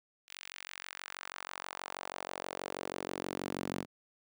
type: tone with high-pass filter sweep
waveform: sawtooth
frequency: 46.25 Hz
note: F#1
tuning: in tune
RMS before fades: -42 dBFS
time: 0.27-3.86 s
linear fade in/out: 50 ms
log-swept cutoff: 2700 to 210 Hz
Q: 1.4
effects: none